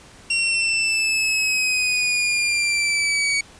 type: linear sweep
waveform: sawtooth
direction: down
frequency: 2745 to 2248 Hz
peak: -15 dBFS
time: 0.3-3.41 s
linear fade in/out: 5 ms
effects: pink hiss -46 dBFS RMS until 3.59 s + resampled to 22050 Hz